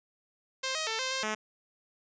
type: tone with pitch steps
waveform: 5% pulse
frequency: 526 / 630 / 445.4 / 521 / 528 / 215.2 Hz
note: C5 / D#5 / A4 / C5 / C5 / A3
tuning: +9 / +21 / +21 / -7 / +16 / -38 cents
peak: -19 dBFS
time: 0.63-1.35 s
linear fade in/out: 10 ms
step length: 120 ms
effects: resampled to 16000 Hz